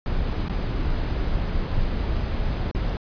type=noise with dropouts; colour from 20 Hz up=brown; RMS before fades=-24 dBFS; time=0.06-2.97 s; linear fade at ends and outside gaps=1 ms; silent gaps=0.485-0.496 / 2.713-2.749 s; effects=resampled to 11025 Hz